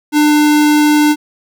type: tone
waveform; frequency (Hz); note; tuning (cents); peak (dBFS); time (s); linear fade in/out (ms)
square; 299; D4; +31; -8; 0.12-1.16; 50
effects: none